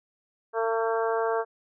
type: harmonic tone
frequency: 226.1 Hz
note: A3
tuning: 47 cents sharp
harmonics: 2 / 3 / 4 / 5 / 6 / 7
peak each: -26 / -30 / -32 / -34 / -36 / -37 dBFS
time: 0.53-1.45 s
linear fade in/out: 50 ms
effects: none